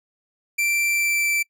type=tone with pitch glide; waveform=45% pulse; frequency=2349 to 2334 Hz; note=D7 to D7; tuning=0 to -11 cents; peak=-19 dBFS; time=0.58-1.43 s; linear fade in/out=10 ms; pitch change=-11 cents; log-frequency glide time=0.87-1.29 s; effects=noise-tail reverb RT60 0.1 s tail -26 dB re dry